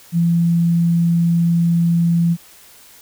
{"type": "tone", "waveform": "sine", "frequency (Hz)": 169.5, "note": "E3", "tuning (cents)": 49, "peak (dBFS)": -12, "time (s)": [0.12, 2.37], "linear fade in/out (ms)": 50, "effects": ["white hiss -45 dBFS RMS until 3.01 s"]}